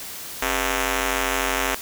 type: ring-modulated tone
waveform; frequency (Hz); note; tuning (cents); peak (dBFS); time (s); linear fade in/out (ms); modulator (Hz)
5% pulse; 224.3; A3; +34; -7; 0.42-1.75; 5; 178
effects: white hiss -35 dBFS RMS until 1.81 s